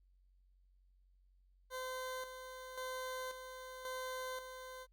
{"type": "tone with tremolo", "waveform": "20% pulse", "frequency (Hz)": 514, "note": "C5", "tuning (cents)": -31, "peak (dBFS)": -36, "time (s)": [1.7, 4.87], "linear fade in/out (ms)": 50, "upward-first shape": "square", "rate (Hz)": 0.93, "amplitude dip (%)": 55, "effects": ["added 46 Hz sine -66 dBFS peak until 4.92 s", "Opus 48 kbps"]}